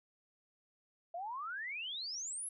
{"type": "exponential sweep", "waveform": "sine", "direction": "up", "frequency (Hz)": [659.3, 11175], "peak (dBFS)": -39, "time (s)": [1.14, 2.49], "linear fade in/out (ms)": 5, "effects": []}